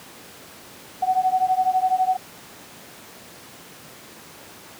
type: beating tone pair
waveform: sine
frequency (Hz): 742 / 754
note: F#5 / F#5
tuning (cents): +5 / +32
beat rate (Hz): 12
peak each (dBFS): -20 / -21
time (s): 1.02-2.17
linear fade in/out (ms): 10
effects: pink hiss -43 dBFS RMS until 4.79 s + high-pass 150 Hz 12 dB/octave